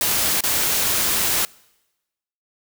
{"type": "noise with dropouts", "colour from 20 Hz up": "white", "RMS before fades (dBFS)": -20, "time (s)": [0.01, 1.45], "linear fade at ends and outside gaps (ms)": 1, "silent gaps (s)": [0.407, 0.437], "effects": ["noise-tail reverb RT60 1.0 s tail -25 dB re dry"]}